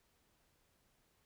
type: silence
effects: pink hiss -75 dBFS RMS until 1.25 s